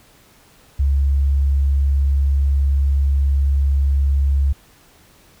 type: tone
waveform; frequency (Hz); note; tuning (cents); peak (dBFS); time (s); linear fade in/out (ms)
sine; 69.3; C#2; 0; -13; 0.79-4.53; 10
effects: pink hiss -51 dBFS RMS until 5.4 s